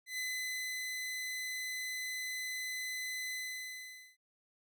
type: tone with ADSR envelope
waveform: sawtooth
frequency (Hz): 2019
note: B6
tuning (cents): +38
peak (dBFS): -32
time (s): 0.06-4.17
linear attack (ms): 120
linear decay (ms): 640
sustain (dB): -2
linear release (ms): 840
effects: none